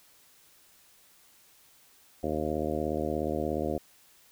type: harmonic tone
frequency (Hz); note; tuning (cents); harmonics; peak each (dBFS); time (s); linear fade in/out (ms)
76.9; D#2; -20; 1 / 2 / 3 / 4 / 5 / 6 / 7 / 8 / 9; -38 / -40 / -36 / -35 / -35 / -38 / -35 / -39 / -38; 2.23-3.78; 5
effects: white hiss -60 dBFS RMS until 4.31 s

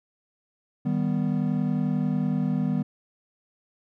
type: chord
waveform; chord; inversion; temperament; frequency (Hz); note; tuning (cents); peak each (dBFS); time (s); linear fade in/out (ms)
triangle; Eb augmented; none; equal; 155.56 / 196 / 246.9; Eb3 / G3 / B3; 0 / 0 / 0; -25; 0.85-2.83; 10
effects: none

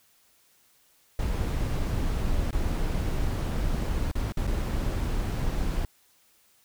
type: noise with dropouts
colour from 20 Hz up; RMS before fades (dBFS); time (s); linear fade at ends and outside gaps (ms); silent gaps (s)
brown; -27; 1.19-5.85; 2; 2.509-2.528 / 4.115-4.153 / 4.322-4.371 / 4.47-4.475
effects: white hiss -63 dBFS RMS until 6.64 s

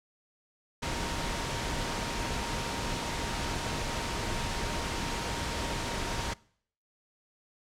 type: tone in noise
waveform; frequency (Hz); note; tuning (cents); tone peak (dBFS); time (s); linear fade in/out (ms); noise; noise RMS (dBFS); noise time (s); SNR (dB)
sine; 932.3; A#5; 0; -41; 0.82-6.34; 10; pink; -33; 0.82-6.34; -11
effects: noise-tail reverb RT60 0.6 s tail -23 dB re dry + low-pass 7000 Hz 12 dB/octave

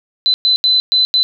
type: tone bursts at uneven times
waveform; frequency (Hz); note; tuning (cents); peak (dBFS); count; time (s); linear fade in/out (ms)
sine; 4026; B7; +33; -9; 5; 0.26-0.34 / 0.45-0.56 / 0.64-0.8 / 0.92-1.05 / 1.14-1.23; 0
effects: none

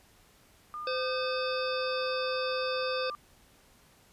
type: tone with pitch glide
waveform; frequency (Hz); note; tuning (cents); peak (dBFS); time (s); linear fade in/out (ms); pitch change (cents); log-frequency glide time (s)
sine; 1211 to 1188.8; D#6 to D6; -47 to +21; -36; 0.74-3.15; 0; -32; 1.36-2.14
type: harmonic tone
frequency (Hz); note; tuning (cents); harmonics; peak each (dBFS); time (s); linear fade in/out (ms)
514; C5; -31; 1 / 3 / 5 / 7 / 9 / 10; -31 / -40 / -39 / -41 / -40 / -44; 0.87-3.1; 2
effects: pink hiss -61 dBFS RMS until 4.12 s + resampled to 32000 Hz

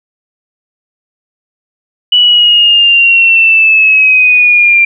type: linear sweep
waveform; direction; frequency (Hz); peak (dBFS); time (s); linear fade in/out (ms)
sine; down; 2960 to 2371; -3; 2.12-4.85; 5
effects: none

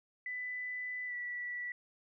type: tone with pitch glide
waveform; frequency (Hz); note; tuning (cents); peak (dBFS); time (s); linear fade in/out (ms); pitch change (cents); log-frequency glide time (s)
sine; 1995 to 1955.1; B6 to B6; +17 to -18; -37; 0.26-1.72; 2; -35; 1.06-1.14
effects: none

